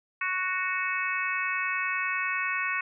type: harmonic tone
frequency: 370 Hz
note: F#4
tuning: in tune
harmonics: 3 / 4 / 5 / 6 / 7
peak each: -33 / -33 / -33 / -33 / -33 dBFS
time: 0.21-2.81 s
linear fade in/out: 5 ms
effects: none